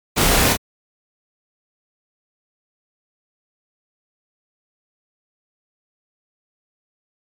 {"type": "noise with echo", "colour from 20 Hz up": "pink", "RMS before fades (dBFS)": -17, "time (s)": [0.16, 0.54], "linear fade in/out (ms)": 20, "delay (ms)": 32, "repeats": 1, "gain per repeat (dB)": -3, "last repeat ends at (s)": 0.572, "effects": ["MP3 96 kbps"]}